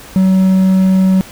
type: tone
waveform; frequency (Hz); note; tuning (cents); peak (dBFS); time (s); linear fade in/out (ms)
triangle; 188.7; F#3; +34; -5; 0.16-1.21; 0
effects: pink hiss -35 dBFS RMS until 1.31 s